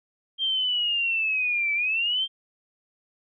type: linear two-way sweep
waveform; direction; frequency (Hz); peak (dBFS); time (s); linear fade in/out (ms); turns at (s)
sine; down then up; 3190 to 2300 to 3190; -22; 0.38-2.28; 50; 1.73
effects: none